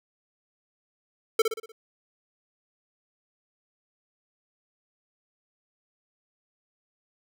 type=tone with echo; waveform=square; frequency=445.6 Hz; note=A4; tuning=22 cents sharp; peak=-17 dBFS; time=1.39-1.42 s; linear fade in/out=5 ms; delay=60 ms; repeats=5; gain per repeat=-6 dB; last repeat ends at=1.72 s; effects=none